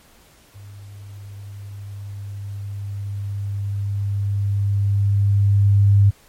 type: tone with level ramp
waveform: sine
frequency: 100.4 Hz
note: G2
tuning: 42 cents sharp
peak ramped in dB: -37 to -9 dBFS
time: 0.54-6.11 s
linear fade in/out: 20 ms
effects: pink hiss -52 dBFS RMS until 6.28 s + MP3 64 kbps